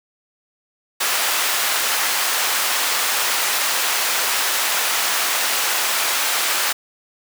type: high-pass noise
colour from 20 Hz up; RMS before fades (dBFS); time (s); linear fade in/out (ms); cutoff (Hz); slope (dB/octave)
pink; -20; 1-6.73; 10; 970; 12
effects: none